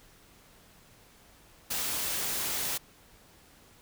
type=noise; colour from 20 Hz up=white; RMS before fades=-32 dBFS; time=1.7-2.78 s; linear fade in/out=10 ms; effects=pink hiss -58 dBFS RMS until 3.81 s